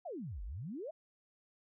sine exponential two-way sweep, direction down then up, 784 to 43 to 679 Hz, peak -40 dBFS, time 0.05-0.91 s, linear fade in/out 10 ms, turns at 0.43 s, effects none

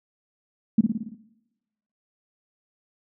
sine tone with echo, 220 Hz, A3, in tune, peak -12 dBFS, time 0.78-0.81 s, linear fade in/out 5 ms, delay 56 ms, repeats 6, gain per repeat -4 dB, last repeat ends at 1.146 s, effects noise-tail reverb RT60 1.0 s tail -19 dB re dry

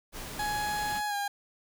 pink noise, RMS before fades -40 dBFS, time 0.12-1.02 s, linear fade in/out 50 ms
30% pulse tone with pitch glide, 837 to 809.4 Hz, G#5 to G#5, +13 to -45 cents, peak -27 dBFS, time 0.39-1.28 s, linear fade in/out 5 ms, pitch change -58 cents, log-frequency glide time 1.07-1.15 s
effects none

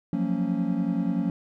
triangle chord, Gb major seventh, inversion third, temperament equal with one note detuned, 174.61 / 185 / 228.4 / 277.2 Hz, F3 / Gb3 / Bb3 / Db4, 0 / 0 / -35 / 0 cents, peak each -27 dBFS, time 0.13-1.3 s, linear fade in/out 2 ms, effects none

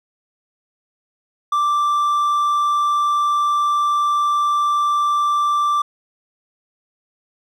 triangle tone, 1174.7 Hz, D6, in tune, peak -13 dBFS, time 1.52-5.82 s, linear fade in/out 5 ms, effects none

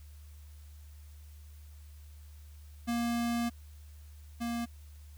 square tone pair in turn, 235.7 / 234.9 Hz, A#3 / A#3, +19 / +13 cents, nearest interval unison, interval 6 cents, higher first, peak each -30 / -33 dBFS, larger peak first, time 2.87-3.5 / 4.4-4.66 s, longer first, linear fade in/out 20 ms, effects added 74 Hz sine -48 dBFS peak until 5.17 s + white hiss -64 dBFS RMS until 5.17 s

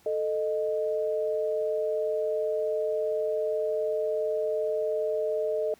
sine tone pair together, 440 / 617.3 Hz, A4 / D#5, 0 / -14 cents, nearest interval tritone, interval 586 cents, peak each -28 dBFS, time 0.06-5.74 s, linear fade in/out 2 ms, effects pink hiss -60 dBFS RMS until 5.79 s + high-pass 80 Hz 12 dB/octave

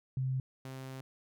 sine / sawtooth tone pair in turn, 130.81 / 131.95 Hz, C3 / C3, 0 / +15 cents, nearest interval unison, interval 15 cents, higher second, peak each -30 / -38 dBFS, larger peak first, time 0.17-0.4 / 0.65-1.01 s, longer second, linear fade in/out 2 ms, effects none

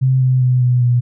sine tone with pitch steps, 130.81 / 128.56 / 126.35 / 124.18 / 122.05 Hz, C3 / C3 / B2 / B2 / B2, 0 / -30 / +40 / +10 / -20 cents, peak -10 dBFS, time 0.01-1.01 s, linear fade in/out 20 ms, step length 200 ms, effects none

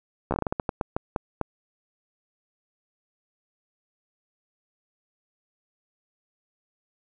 slowing click train, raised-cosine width 1 ms, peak -11 dBFS, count 14, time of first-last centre 0.31-1.413 s, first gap 13 ms, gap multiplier 1.28, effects none

